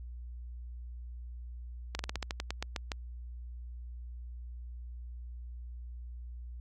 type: slowing click train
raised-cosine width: 0.2 ms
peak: -17 dBFS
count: 12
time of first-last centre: 1.95-2.918 s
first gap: 42 ms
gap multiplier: 1.14
effects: added 60 Hz sine -41 dBFS peak until 6.6 s + AAC 48 kbps